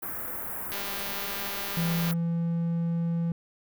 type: band-stop noise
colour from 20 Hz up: white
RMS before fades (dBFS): -35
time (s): 0.02-2.14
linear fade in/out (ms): 10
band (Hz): 1700 to 12000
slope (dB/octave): 24
type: click train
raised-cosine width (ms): 0.2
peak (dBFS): -19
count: 279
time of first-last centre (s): 0.72-2.11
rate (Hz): 200
type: tone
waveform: triangle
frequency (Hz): 168.2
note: E3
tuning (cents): +35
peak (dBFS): -23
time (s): 1.77-3.32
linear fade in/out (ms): 2
effects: none